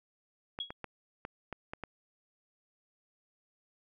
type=clicks; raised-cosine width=0.5 ms; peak=-24 dBFS; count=7; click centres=0.589 / 0.705 / 0.843 / 1.251 / 1.527 / 1.735 / 1.837 s
type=tone with exponential decay; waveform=sine; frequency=3322 Hz; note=G#7; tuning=in tune; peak=-31 dBFS; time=0.6-0.73 s; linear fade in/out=5 ms; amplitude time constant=28 ms
effects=none